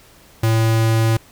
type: tone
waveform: square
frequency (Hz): 112.4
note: A2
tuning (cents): +37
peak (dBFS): -14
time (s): 0.43-1.17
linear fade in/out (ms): 5
effects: pink hiss -48 dBFS RMS until 1.31 s